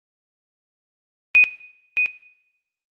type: tone with echo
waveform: sine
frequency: 2489 Hz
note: D#7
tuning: in tune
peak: -9 dBFS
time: 1.35-1.44 s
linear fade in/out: 0 ms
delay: 620 ms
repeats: 1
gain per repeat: -7 dB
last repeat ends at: 2.06 s
effects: noise-tail reverb RT60 0.8 s tail -17 dB re dry + Opus 24 kbps